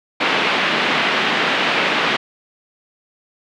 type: band-pass noise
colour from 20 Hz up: white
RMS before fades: -18 dBFS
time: 0.2-2.17 s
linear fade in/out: 10 ms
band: 170 to 3100 Hz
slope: 24 dB/octave
effects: none